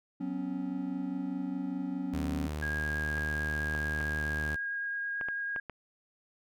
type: chord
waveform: triangle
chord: F# suspended fourth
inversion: none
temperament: equal with one note detuned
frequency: 185 / 252.3 / 277.2 Hz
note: F#3 / B3 / C#4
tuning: 0 / +37 / 0 cents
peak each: -36 / -36 / -33 dBFS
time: 0.2-2.48 s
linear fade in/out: 10 ms
type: tone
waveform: sawtooth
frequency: 75.6 Hz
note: D#2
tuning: 49 cents flat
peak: -30 dBFS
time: 2.13-4.56 s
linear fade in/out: 10 ms
type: tone with vibrato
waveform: sine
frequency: 1632 Hz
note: G#6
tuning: 31 cents flat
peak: -32 dBFS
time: 2.62-5.6 s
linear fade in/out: 5 ms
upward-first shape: triangle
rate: 9.1 Hz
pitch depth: 11 cents each way
type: clicks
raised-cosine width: 0.5 ms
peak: -25 dBFS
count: 7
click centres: 3.179 / 3.75 / 4.008 / 5.212 / 5.286 / 5.562 / 5.697 s
effects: none